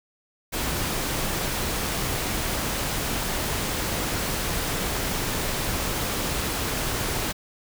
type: noise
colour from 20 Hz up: pink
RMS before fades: -27 dBFS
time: 0.52-7.33 s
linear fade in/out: 20 ms
effects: none